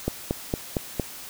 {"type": "click train", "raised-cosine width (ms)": 2, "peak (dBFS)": -10, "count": 5, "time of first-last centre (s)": [0.08, 0.997], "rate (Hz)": 4.36, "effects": ["white hiss -40 dBFS RMS until 1.29 s"]}